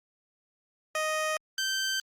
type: tone pair in turn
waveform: 15% pulse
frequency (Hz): 622.3 / 1554.1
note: D#5 / G6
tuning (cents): 0 / -15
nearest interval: octave + major third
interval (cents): 1585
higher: second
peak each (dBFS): -21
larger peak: neither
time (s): 0.95-1.37 / 1.58-2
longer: neither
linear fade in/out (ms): 2
effects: low-pass 12000 Hz 12 dB/octave + Opus 48 kbps